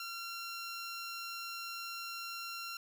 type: tone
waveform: 15% pulse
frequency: 1371 Hz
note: F6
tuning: 32 cents flat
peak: -34 dBFS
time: 0-2.77 s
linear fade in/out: 2 ms
effects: none